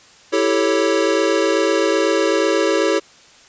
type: chord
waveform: square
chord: A dominant seventh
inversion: second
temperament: equal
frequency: 329.6 / 392 / 440 / 554.4 Hz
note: E4 / G4 / A4 / C#5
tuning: 0 / 0 / 0 / 0 cents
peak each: -21 dBFS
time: 0.32-3 s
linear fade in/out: 20 ms
effects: white hiss -47 dBFS RMS until 3.48 s + resampled to 16000 Hz